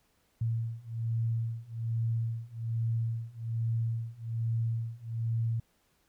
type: beating tone pair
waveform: sine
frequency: 113.8 / 115 Hz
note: A#2 / A#2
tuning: -41 / -23 cents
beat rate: 1.2 Hz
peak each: -33 / -32 dBFS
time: 0.41-5.6 s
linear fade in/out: 5 ms
effects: pink hiss -71 dBFS RMS until 6.08 s